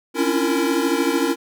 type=tone cluster; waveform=square; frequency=271.7 / 285.5 / 330.6 / 343.3 / 462.4 Hz; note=C#4 / D4 / E4 / F4 / A#4; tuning=-35 / -49 / +5 / -30 / -14 cents; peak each=-25 dBFS; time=0.14-1.36 s; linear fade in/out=50 ms; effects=none